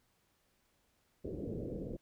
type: low-pass noise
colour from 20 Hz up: white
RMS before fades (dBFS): -41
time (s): 1.24-1.97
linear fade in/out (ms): 10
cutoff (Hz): 510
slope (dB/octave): 48
effects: pink hiss -75 dBFS RMS until 2.01 s